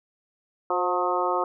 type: harmonic tone with a mistuned harmonic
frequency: 179.9 Hz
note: F#3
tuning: 48 cents flat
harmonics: 2 / 3 / 4 / 5 / 6 / 7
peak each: -29 / -29 / -29 / -29 / -29 / -29 dBFS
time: 0.7-1.44 s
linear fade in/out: 2 ms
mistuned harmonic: 3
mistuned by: -36 cents
effects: none